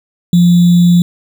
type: tone with sample-and-hold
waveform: sine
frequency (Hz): 174.61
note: F3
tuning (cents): 0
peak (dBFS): -4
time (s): 0.33-1.02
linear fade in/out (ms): 2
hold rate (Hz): 3675
effects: none